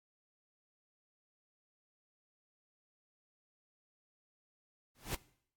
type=noise with exponential growth; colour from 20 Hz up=pink; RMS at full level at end=-33 dBFS; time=4.95-5.15 s; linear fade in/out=5 ms; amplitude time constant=43 ms; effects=noise-tail reverb RT60 0.6 s tail -20 dB re dry + AAC 64 kbps